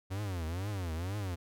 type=tone with vibrato; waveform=45% pulse; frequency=91.1 Hz; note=F#2; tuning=26 cents flat; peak=-34 dBFS; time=0.1-1.36 s; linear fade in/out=20 ms; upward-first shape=triangle; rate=2.1 Hz; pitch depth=280 cents each way; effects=none